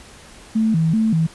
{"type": "tone with vibrato", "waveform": "sine", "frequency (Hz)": 189, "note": "F#3", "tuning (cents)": 37, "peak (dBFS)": -14, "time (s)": [0.55, 1.27], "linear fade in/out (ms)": 10, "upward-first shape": "square", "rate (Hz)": 2.6, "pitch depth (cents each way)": 270, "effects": ["pink hiss -43 dBFS RMS until 1.34 s", "resampled to 24000 Hz"]}